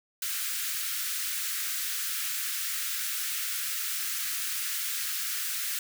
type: high-pass noise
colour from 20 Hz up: white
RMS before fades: -32 dBFS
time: 0.22-5.79 s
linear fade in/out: 2 ms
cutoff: 1300 Hz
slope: 48 dB/octave
effects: none